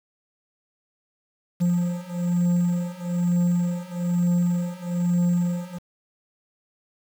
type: beating tone pair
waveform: triangle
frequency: 174.61 / 175.71 Hz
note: F3 / F3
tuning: 0 / +11 cents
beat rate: 1.1 Hz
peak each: -22 / -21 dBFS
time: 1.6-5.79 s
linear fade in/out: 20 ms
effects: 7-bit